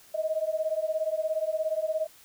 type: beating tone pair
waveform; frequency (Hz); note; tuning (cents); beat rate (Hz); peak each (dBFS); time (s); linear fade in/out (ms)
sine; 622.3 / 639.3; D#5 / D#5; 0 / +47; 17; -29; 0.14-2.07; 10
effects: white hiss -55 dBFS RMS until 2.24 s